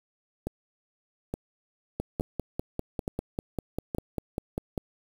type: two click trains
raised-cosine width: 2 ms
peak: -17 / -16 dBFS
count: 5 / 15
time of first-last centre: 0.47-3.948 / 2-4.778 s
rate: 1.15 / 5.04 Hz
effects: 7-bit